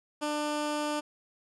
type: tone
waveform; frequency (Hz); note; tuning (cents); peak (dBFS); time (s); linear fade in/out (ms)
15% pulse; 298.1; D4; +26; -23; 0.21-1.01; 20
effects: resampled to 24000 Hz